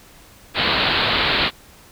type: low-pass noise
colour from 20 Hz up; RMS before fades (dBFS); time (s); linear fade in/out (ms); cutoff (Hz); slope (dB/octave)
white; -19; 0.54-1.51; 50; 4400; 96
effects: pink hiss -47 dBFS RMS until 1.91 s